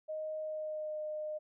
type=tone with pitch glide; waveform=sine; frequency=622.3 to 611.6 Hz; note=D#5 to D#5; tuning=0 to -30 cents; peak=-36 dBFS; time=0.08-1.39 s; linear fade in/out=20 ms; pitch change=-30 cents; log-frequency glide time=0.39-1 s; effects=none